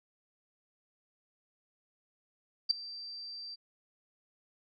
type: tone with ADSR envelope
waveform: sine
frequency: 4686 Hz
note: D8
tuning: 5 cents flat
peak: -20 dBFS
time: 2.69-3.56 s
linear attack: 18 ms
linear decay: 6 ms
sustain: -21 dB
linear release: 23 ms
effects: none